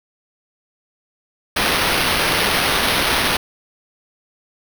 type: noise with sample-and-hold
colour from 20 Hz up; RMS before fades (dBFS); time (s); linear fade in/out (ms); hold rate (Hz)
white; -18; 1.56-3.37; 5; 7350
effects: none